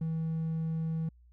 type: tone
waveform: triangle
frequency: 161.4 Hz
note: E3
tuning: 36 cents flat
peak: -27 dBFS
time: 0.01-1.09 s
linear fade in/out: 5 ms
effects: tanh soft clip ceiling -24 dBFS + added 60 Hz sine -56 dBFS peak until 1.32 s